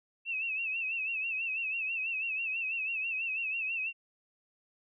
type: tone with vibrato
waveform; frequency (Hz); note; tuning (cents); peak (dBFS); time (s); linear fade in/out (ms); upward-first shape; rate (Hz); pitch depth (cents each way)
sine; 2637; E7; 0; -31; 0.25-3.93; 50; sine; 6.1; 81
effects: none